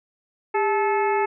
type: harmonic tone with a mistuned harmonic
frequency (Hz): 434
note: A4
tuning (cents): -24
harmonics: 1 / 2 / 3 / 4 / 5 / 6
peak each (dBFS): -22 / -22 / -31 / -33 / -31 / -37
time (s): 0.54-1.26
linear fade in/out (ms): 10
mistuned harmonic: 1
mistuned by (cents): -130
effects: none